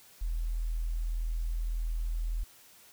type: tone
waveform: sine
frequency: 40.86 Hz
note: E1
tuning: 14 cents flat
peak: -29 dBFS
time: 0.21-2.44 s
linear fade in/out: 10 ms
effects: white hiss -57 dBFS RMS until 2.92 s